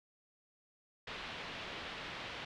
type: low-pass noise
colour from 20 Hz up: white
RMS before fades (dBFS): -45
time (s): 1.07-2.45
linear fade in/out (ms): 5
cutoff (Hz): 3500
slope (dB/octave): 24
effects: none